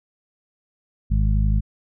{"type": "harmonic tone", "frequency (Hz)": 52, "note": "G#1", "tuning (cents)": 3, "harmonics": [1, 2, 3, 4], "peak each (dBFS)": [-17, -23, -27, -29], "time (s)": [1.1, 1.61], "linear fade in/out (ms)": 20, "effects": []}